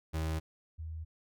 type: tone pair in turn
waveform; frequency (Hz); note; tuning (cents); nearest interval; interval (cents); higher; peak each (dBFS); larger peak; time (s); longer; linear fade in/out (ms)
35% pulse / sine; 79.5 / 80.1; D#2 / E2; +38 / -49; unison; 13; second; -30 / -38; first; 0.13-0.4 / 0.78-1.05; neither; 20
effects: none